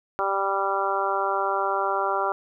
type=harmonic tone; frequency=196 Hz; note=G3; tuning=in tune; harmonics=2 / 3 / 4 / 5 / 6 / 7; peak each=-30 / -30 / -28 / -29 / -29 / -29 dBFS; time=0.19-2.32 s; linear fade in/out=0 ms; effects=none